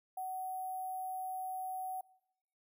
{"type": "tone with sample-and-hold", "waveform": "sine", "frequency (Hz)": 750, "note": "F#5", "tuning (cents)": 23, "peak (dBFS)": -37, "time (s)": [0.17, 2.01], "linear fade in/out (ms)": 5, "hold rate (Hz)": 11025, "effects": ["noise-tail reverb RT60 0.8 s tail -22 dB re dry"]}